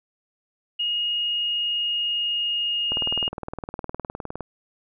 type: tone with pitch glide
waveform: sine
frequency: 2868 to 2850 Hz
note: F7 to F7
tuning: +45 to +34 cents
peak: -22 dBFS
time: 0.79-3.29 s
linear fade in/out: 10 ms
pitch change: -11 cents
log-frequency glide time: 1.08-2.99 s
type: click train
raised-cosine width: 1 ms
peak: -17 dBFS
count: 30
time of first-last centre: 2.92-4.407 s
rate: 19.5 Hz
effects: none